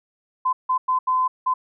sine tone bursts at uneven times, 1023 Hz, C6, 39 cents flat, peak -17 dBFS, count 5, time 0.45-0.53 / 0.69-0.78 / 0.88-0.99 / 1.07-1.28 / 1.46-1.54 s, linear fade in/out 10 ms, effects none

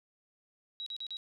sine tone bursts, 3863 Hz, B7, 39 cents flat, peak -37 dBFS, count 4, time 0.8-1.169 s, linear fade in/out 0 ms, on 63 ms, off 39 ms, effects none

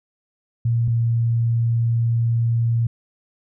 sine tone pair in turn, 116.9 / 116.28 Hz, A#2 / A#2, +5 / -4 cents, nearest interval unison, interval 9 cents, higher first, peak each -16 dBFS, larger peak neither, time 0.65-0.88 / 0.88-2.87 s, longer second, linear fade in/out 5 ms, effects none

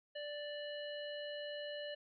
harmonic tone, 587.3 Hz, D5, in tune, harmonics 1 / 3 / 5 / 7, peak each -43 / -50 / -49 / -55 dBFS, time 0.15-1.95 s, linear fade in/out 10 ms, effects none

